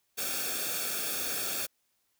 white noise with comb filter, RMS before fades -33 dBFS, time 0.17-1.67 s, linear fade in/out 20 ms, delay 1 ms, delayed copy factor -0.75, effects white hiss -75 dBFS RMS until 2.19 s

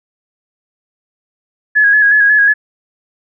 sine tone with vibrato, 1677 Hz, G#6, 16 cents sharp, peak -6 dBFS, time 1.75-2.54 s, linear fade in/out 20 ms, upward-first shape square, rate 5.5 Hz, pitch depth 32 cents each way, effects none

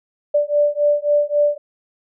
sine beating tone pair, 585 / 588.7 Hz, D5 / D5, -7 / +4 cents, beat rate 3.7 Hz, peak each -17 dBFS, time 0.34-1.58 s, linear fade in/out 10 ms, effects none

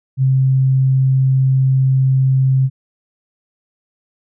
sine tone, 132.4 Hz, C3, 21 cents sharp, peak -10 dBFS, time 0.17-2.7 s, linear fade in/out 50 ms, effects none

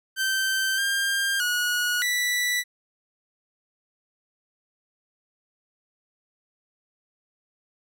sawtooth tone with pitch steps, 1553 / 1599 / 1455 / 1966 Hz, G6 / G6 / F#6 / B6, -17 / +34 / -29 / -8 cents, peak -19 dBFS, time 0.16-2.64 s, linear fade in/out 50 ms, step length 620 ms, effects none

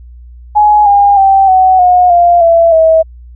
sine tone with pitch steps, 839 / 808.1 / 778.3 / 749.6 / 722 / 695.4 / 669.8 / 645.1 Hz, G#5 / G#5 / G5 / F#5 / F#5 / F5 / E5 / E5, +17 / -48 / -13 / +22 / -43 / -8 / +27 / -38 cents, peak -3 dBFS, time 0.55-3.03 s, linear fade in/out 20 ms, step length 310 ms, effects added 60 Hz sine -30 dBFS peak until 3.35 s

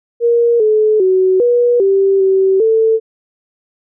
sine tone with pitch steps, 470.9 / 429.9 / 374.4 / 483 / 390.2 / 383.2 / 445.2 Hz, A#4 / A4 / F#4 / B4 / G4 / G4 / A4, +18 / -40 / +20 / -39 / -8 / -39 / +20 cents, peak -8 dBFS, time 0.2-3 s, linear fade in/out 50 ms, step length 400 ms, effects none

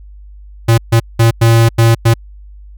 square tone bursts at uneven times, 114.8 Hz, A#2, 26 cents flat, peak -6 dBFS, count 6, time 0.68-0.78 / 0.92-1 / 1.19-1.31 / 1.41-1.69 / 1.78-1.95 / 2.05-2.14 s, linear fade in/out 10 ms, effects added 50 Hz sine -32 dBFS peak until 2.77 s

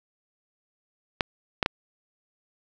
clicks, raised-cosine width 0.3 ms, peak -6 dBFS, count 3, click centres 1.208 / 1.628 / 1.661 s, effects none

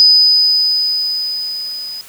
sine tone with level ramp, 4991 Hz, D#8, 5 cents sharp, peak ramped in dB -4 to -24 dBFS, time 0-2.01 s, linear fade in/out 0 ms, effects white hiss -39 dBFS RMS until 2.08 s

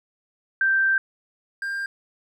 sine / triangle tone pair in turn, 1567 / 1595.3 Hz, G6 / G6, -1 / +30 cents, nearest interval unison, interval 31 cents, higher second, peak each -17 / -24 dBFS, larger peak first, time 0.61-0.98 / 1.62-1.86 s, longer first, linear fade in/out 2 ms, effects none

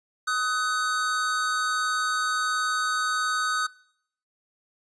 square tone pair together, 1258.6 / 1500 Hz, D#6 / F#6, +19 / +23 cents, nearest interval minor third, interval 304 cents, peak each -27 dBFS, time 0.27-3.67 s, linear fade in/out 10 ms, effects noise-tail reverb RT60 0.7 s tail -23 dB re dry + resampled to 22050 Hz

